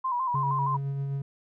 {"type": "tone with vibrato", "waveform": "sine", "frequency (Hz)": 1006, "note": "B5", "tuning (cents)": 32, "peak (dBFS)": -25, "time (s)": [0.04, 0.77], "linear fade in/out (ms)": 10, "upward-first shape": "square", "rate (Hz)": 6.4, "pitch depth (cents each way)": 65}
{"type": "tone with tremolo", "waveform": "triangle", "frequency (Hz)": 138.59, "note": "C#3", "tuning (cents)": 0, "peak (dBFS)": -25, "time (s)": [0.34, 1.22], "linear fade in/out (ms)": 5, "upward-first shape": "sine", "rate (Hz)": 7.8, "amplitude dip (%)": 25}
{"effects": []}